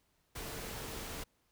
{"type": "tone in noise", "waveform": "sine", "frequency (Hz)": 450, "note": "A4", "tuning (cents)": 39, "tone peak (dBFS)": -53, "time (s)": [0.35, 1.24], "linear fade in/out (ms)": 10, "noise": "pink", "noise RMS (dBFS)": -43, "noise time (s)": [0.35, 1.24], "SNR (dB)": -13, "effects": ["pink hiss -75 dBFS RMS until 1.51 s"]}